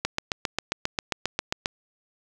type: click train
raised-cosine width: 0.2 ms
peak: -7 dBFS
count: 13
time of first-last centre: 0.05-1.659 s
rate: 7.46 Hz
effects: none